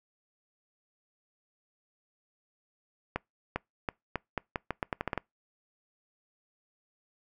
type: accelerating click train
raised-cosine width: 0.5 ms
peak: -15 dBFS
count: 13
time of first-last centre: 3.16-5.177 s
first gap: 400 ms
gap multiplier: 0.82
effects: noise-tail reverb RT60 0.2 s tail -26 dB re dry